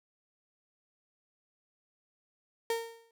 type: tone with exponential decay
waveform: 35% pulse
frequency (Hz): 459.3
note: A#4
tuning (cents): -26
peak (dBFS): -25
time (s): 2.7-3.11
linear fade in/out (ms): 2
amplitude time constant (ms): 88
effects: none